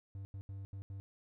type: tone bursts at uneven times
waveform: triangle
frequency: 98 Hz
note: G2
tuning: in tune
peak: -40 dBFS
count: 5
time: 0.15-0.25 / 0.34-0.41 / 0.49-0.65 / 0.73-0.82 / 0.9-1 s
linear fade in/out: 0 ms
effects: none